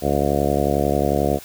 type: harmonic tone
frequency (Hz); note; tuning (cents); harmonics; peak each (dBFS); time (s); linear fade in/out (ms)
71.2; C#2; +47; 1 / 2 / 3 / 4 / 5 / 6 / 7 / 8 / 9 / 10; -26 / -26 / -26 / -26 / -26 / -26 / -26 / -26 / -26 / -26; 0.01-1.4; 50
effects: white hiss -41 dBFS RMS until 1.44 s